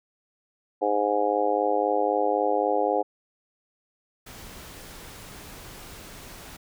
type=harmonic tone; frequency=103.83 Hz; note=G#2; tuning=in tune; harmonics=3 / 4 / 5 / 6 / 7 / 8; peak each=-31 / -28 / -26 / -32 / -27 / -28 dBFS; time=0.81-3.03 s; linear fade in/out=20 ms
type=noise; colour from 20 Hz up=pink; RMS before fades=-43 dBFS; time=4.26-6.57 s; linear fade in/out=10 ms
effects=none